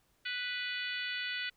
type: harmonic tone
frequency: 493.9 Hz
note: B4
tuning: in tune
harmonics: 3 / 4 / 5 / 6 / 7 / 8 / 9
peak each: -40 / -40 / -42 / -42 / -44 / -49 / -47 dBFS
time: 0.25-1.5 s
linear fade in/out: 10 ms
effects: pink hiss -72 dBFS RMS until 1.56 s

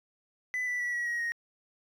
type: tone with pitch steps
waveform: triangle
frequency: 2000 / 1973.6 / 1947.6 / 1921.9 / 1896.5 / 1871.5 Hz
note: B6 / B6 / B6 / B6 / A#6 / A#6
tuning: +21 / -2 / -25 / -48 / +29 / +6 cents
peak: -27 dBFS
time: 0.54-1.32 s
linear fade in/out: 0 ms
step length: 130 ms
effects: tanh soft clip ceiling -23 dBFS

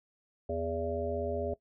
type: harmonic tone with a mistuned harmonic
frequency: 82.41 Hz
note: E2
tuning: in tune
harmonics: 1 / 3 / 5 / 7 / 8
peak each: -38 / -41 / -36 / -35 / -39 dBFS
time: 0.49-1.54 s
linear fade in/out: 5 ms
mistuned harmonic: 8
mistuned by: +35 cents
effects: noise-tail reverb RT60 0.1 s tail -18 dB re dry

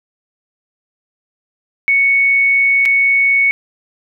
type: tone with dropouts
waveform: sine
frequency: 2219 Hz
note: C#7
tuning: 1 cent sharp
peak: -9 dBFS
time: 1.88-3.51 s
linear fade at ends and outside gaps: 0 ms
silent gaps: 2.854-2.858 s
effects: none

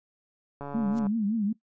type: click train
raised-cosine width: 1 ms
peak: -24 dBFS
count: 66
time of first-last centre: 0.61-1.068 s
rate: 142 Hz
type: tone with vibrato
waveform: sine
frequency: 214.2 Hz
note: A3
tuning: 46 cents flat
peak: -24 dBFS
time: 0.74-1.53 s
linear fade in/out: 10 ms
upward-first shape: triangle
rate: 5.3 Hz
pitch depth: 160 cents each way
type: noise with exponential growth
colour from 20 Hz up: blue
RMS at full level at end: -40 dBFS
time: 0.9-0.99 s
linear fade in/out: 2 ms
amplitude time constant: 19 ms
effects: noise-tail reverb RT60 0.1 s tail -17 dB re dry + resampled to 16000 Hz

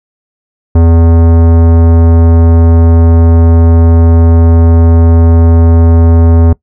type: tone with tanh clipping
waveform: sine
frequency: 83.1 Hz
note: E2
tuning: 15 cents sharp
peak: -4 dBFS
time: 0.75-6.53 s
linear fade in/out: 5 ms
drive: 18 dB
effects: noise-tail reverb RT60 0.1 s tail -21 dB re dry

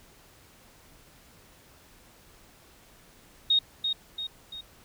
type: tone with echo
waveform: sine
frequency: 3729 Hz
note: A#7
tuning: in tune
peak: -19 dBFS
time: 3.5-3.59 s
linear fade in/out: 5 ms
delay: 340 ms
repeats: 3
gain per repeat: -6 dB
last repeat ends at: 4.61 s
effects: pink hiss -56 dBFS RMS until 4.84 s

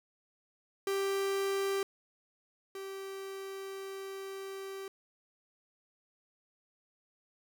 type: tone pair in turn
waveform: 45% pulse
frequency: 392 / 388.6 Hz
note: G4 / G4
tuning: 0 / -15 cents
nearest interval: unison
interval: 15 cents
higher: first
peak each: -30 / -40 dBFS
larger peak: first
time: 0.87-1.83 / 2.75-4.88 s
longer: second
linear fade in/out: 2 ms
effects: none

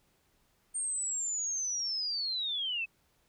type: linear sweep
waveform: sine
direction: down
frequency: 8740 to 2555 Hz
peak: -31 dBFS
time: 0.74-2.86 s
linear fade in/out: 20 ms
effects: pink hiss -71 dBFS RMS until 3.28 s

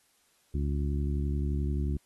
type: harmonic tone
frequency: 71.5 Hz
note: D2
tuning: 46 cents flat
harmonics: 1 / 2 / 3 / 4 / 5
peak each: -28 / -34 / -38 / -40 / -42 dBFS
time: 0.54-1.97 s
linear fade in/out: 5 ms
effects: white hiss -68 dBFS RMS until 2.05 s + AAC 32 kbps

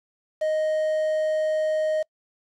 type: tone with quantisation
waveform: triangle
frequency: 622.3 Hz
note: D#5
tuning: in tune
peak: -19 dBFS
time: 0.41-2.03 s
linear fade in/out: 10 ms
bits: 7
effects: noise-tail reverb RT60 0.1 s tail -26 dB re dry + low-pass 7000 Hz 12 dB/octave

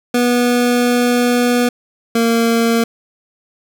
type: tone pair in turn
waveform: 25% pulse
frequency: 243.7 / 230.6 Hz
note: B3 / A#3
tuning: -23 / -19 cents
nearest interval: minor second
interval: 96 cents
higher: first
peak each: -8 dBFS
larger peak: neither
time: 0.14-1.69 / 2.15-2.84 s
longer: first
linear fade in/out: 5 ms
effects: none

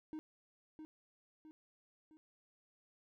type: tone with echo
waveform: triangle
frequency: 311.1 Hz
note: D#4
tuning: in tune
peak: -40 dBFS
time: 0.13-0.19 s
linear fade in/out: 0 ms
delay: 660 ms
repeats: 3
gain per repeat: -6 dB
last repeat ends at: 2.17 s
effects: none

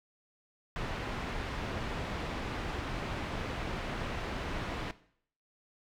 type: low-pass noise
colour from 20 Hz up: pink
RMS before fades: -37 dBFS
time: 0.76-4.91 s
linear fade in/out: 0 ms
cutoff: 2800 Hz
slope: 12 dB/octave
effects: noise-tail reverb RT60 0.6 s tail -17 dB re dry

